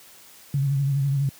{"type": "tone with vibrato", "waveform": "sine", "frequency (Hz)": 138.7, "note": "C#3", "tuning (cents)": 1, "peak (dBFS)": -19, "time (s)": [0.54, 1.29], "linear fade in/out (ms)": 2, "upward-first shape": "sine", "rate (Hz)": 12, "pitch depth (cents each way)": 54, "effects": ["white hiss -49 dBFS RMS until 1.39 s", "high-pass 80 Hz 12 dB/octave"]}